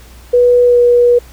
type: tone with pitch glide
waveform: sine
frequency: 489 to 483.4 Hz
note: B4 to B4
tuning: -17 to -37 cents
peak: -5 dBFS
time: 0.33-1.19 s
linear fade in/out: 10 ms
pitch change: -20 cents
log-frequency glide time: 0.65-0.79 s
effects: added 60 Hz sine -36 dBFS peak until 1.32 s + pink hiss -42 dBFS RMS until 1.32 s